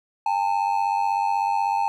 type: ring-modulated tone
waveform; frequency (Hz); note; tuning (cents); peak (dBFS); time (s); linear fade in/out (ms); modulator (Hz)
triangle; 855; A5; -50; -15; 0.26-1.88; 0; 48.1
effects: none